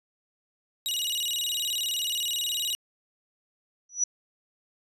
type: tone with vibrato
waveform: sawtooth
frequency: 3322 Hz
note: G#7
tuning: in tune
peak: -24 dBFS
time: 0.86-2.75 s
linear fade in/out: 0 ms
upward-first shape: square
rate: 19 Hz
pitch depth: 240 cents each way
type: tone with exponential growth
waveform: sine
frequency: 5890 Hz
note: F#8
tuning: 9 cents flat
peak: -18 dBFS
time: 3.89-4.04 s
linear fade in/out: 5 ms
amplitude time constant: 32 ms
effects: resampled to 32000 Hz